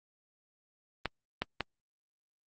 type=clicks; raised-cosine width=0.3 ms; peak=-14 dBFS; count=3; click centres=1.057 / 1.42 / 1.607 s; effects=Opus 32 kbps